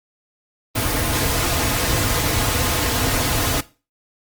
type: noise with comb filter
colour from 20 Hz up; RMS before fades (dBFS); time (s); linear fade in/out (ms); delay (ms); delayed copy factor
pink; -20; 0.75-3.61; 10; 5.2; -0.6
effects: noise-tail reverb RT60 0.3 s tail -17 dB re dry + Opus 32 kbps